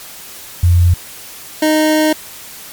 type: tone pair in turn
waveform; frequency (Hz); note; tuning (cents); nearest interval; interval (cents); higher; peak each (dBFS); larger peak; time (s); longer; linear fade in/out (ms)
sine / 25% pulse; 87.31 / 309.7; F2 / D#4; 0 / -8; octave + minor seventh; 2192; second; -6 / -6; neither; 0.63-0.94 / 1.62-2.13; second; 5
effects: white hiss -33 dBFS RMS until 2.72 s + MP3 96 kbps